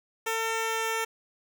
10% pulse tone, 450.1 Hz, A4, 39 cents sharp, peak -19 dBFS, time 0.26-1.05 s, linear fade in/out 10 ms, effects none

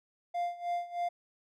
triangle tone with tremolo, 698.5 Hz, F5, in tune, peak -27 dBFS, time 0.34-1.09 s, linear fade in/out 10 ms, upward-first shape sine, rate 3.2 Hz, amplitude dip 85%, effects none

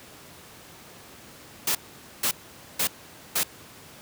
white noise bursts, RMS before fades -24 dBFS, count 4, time 1.67-3.434 s, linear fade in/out 5 ms, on 81 ms, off 480 ms, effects pink hiss -47 dBFS RMS until 4.01 s + high-pass 100 Hz 12 dB/octave

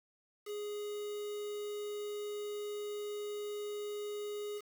triangle tone with quantisation, 415.3 Hz, G#4, in tune, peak -36 dBFS, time 0.45-4.62 s, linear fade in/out 50 ms, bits 8, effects none

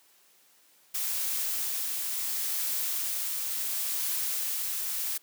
blue noise with tremolo, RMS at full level -30 dBFS, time 0.94-5.18 s, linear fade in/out 10 ms, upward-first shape triangle, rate 0.71 Hz, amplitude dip 25%, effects white hiss -62 dBFS RMS until 5.22 s + high-pass 200 Hz 12 dB/octave

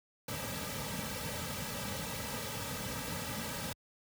pink noise with comb filter, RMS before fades -39 dBFS, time 0.28-3.73 s, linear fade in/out 5 ms, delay 2.8 ms, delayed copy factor -0.9, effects high-pass 60 Hz 12 dB/octave

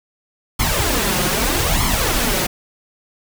pink noise with flanger, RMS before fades -18 dBFS, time 0.59-2.47 s, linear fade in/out 10 ms, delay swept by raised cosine 0.92 to 5.62 ms, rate 0.8 Hz, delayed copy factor +0.7, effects none

